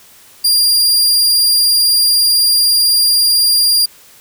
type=tone; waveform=sawtooth; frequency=4794 Hz; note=D8; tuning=35 cents sharp; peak=-6 dBFS; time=0.44-3.86 s; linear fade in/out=10 ms; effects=white hiss -43 dBFS RMS until 4.2 s